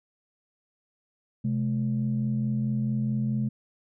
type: tone pair together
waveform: sine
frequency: 129.4 / 214 Hz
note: C3 / A3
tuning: -19 / -48 cents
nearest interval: major sixth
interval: 871 cents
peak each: -26 dBFS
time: 1.44-3.49 s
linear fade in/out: 10 ms
effects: tanh soft clip ceiling -18 dBFS